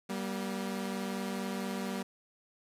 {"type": "tone pair together", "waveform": "sawtooth", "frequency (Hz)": [194.07, 238.5], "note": ["G3", "A#3"], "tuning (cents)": [-17, 40], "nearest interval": "major third", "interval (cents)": 357, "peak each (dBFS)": [-32, -34], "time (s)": [0.09, 2.03], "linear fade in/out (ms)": 10, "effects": ["resampled to 32000 Hz", "9-bit"]}